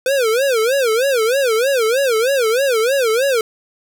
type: tone with vibrato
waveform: square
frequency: 493.9 Hz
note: B4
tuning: in tune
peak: -14 dBFS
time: 0.06-3.41 s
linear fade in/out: 2 ms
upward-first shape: sine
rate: 3.2 Hz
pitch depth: 220 cents each way
effects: none